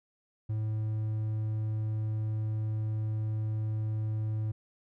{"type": "tone", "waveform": "triangle", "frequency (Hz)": 108.5, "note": "A2", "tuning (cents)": -24, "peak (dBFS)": -27, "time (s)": [0.49, 4.52], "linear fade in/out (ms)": 10, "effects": []}